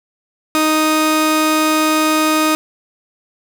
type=tone pair together; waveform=sawtooth; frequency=311.1 / 622.2 Hz; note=D#4 / D#5; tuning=0 / 0 cents; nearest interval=octave; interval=1200 cents; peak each=-10 dBFS; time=0.55-2.55 s; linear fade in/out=0 ms; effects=none